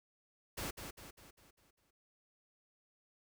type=noise with echo; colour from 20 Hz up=pink; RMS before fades=-41 dBFS; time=0.57-0.71 s; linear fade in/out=10 ms; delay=200 ms; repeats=6; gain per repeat=-6 dB; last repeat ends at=1.91 s; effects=none